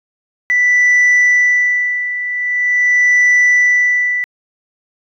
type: tone with tremolo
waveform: sine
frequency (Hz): 1975.5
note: B6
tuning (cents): 0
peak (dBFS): -5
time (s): 0.5-4.24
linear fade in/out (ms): 0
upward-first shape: sine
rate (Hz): 0.44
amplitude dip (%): 75
effects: tanh soft clip ceiling -6 dBFS